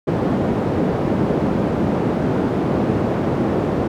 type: band-pass noise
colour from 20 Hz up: white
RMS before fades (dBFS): -19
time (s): 0.07-3.88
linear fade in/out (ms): 10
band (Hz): 110 to 380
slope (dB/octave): 12
effects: none